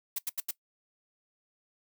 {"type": "noise bursts", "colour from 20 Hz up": "blue", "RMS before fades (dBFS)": -32, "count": 4, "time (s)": [0.16, 0.51], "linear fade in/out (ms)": 5, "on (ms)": 26, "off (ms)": 82, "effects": ["noise-tail reverb RT60 0.1 s tail -19 dB re dry"]}